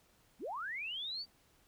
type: linear sweep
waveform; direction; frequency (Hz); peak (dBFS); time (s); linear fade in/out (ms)
sine; up; 161.4 to 4699; -38; 0.39-1.26; 50
effects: pink hiss -69 dBFS RMS until 1.67 s